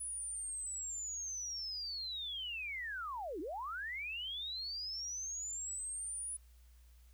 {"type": "linear two-way sweep", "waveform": "sine", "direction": "down then up", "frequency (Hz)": [9956, 286.3, 9956], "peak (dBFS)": -39, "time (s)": [0, 6.37], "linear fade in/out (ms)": 10, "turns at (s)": 3.4, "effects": ["added 60 Hz sine -58 dBFS peak until 7.13 s", "white hiss -72 dBFS RMS until 7.13 s"]}